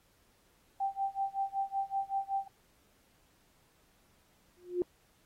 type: tone with tremolo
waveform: sine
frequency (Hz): 784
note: G5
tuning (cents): 0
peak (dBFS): -28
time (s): 0.8-2.48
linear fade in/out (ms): 5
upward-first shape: sine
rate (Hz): 5.3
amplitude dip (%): 95
type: tone with exponential growth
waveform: sine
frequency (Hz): 356.2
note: F4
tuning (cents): +34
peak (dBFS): -24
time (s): 4.57-4.82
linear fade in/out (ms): 1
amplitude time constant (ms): 53
effects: pink hiss -69 dBFS RMS until 5.25 s + AAC 48 kbps